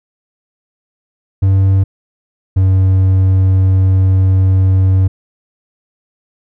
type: tone pair in turn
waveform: triangle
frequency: 96.4 / 94.58 Hz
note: G2 / F#2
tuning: -28 / +39 cents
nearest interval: unison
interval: 33 cents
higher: first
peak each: -5 dBFS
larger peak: neither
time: 1.42-1.84 / 2.56-5.08 s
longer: second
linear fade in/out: 10 ms
effects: none